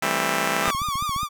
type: chord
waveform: 5% pulse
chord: A minor seventh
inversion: second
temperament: just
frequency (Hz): 165 / 198 / 220 / 264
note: E3 / G3 / A3 / C4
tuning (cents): +2 / +18 / 0 / +16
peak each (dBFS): -17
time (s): 0.02-0.71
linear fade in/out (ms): 5
type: tone with vibrato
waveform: 45% pulse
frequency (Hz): 1150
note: D6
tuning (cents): -37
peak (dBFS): -24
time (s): 0.62-1.29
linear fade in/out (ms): 50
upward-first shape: triangle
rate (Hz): 5.3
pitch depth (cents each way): 130
type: click train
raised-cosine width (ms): 5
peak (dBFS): -22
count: 9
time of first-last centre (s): 0.68-1.232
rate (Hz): 14.5
effects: none